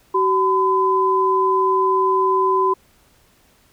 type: tone pair together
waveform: sine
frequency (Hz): 378.9 / 1011.5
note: F#4 / B5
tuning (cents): +41 / +41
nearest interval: octave + perfect fourth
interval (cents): 1700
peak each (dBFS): -18 / -16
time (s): 0.14-2.74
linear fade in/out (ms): 10
effects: pink hiss -56 dBFS RMS until 3.72 s